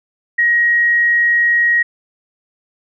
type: tone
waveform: sine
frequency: 1890 Hz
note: A#6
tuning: 23 cents sharp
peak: -10 dBFS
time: 0.38-1.83 s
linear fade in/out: 10 ms
effects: none